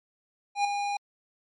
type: tone with ADSR envelope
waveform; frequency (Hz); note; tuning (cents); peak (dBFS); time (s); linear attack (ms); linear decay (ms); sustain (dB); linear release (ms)
square; 812; G#5; -39; -21; 0.55-0.97; 97; 5; -7; 4
effects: low-pass 6000 Hz 12 dB/octave + MP3 48 kbps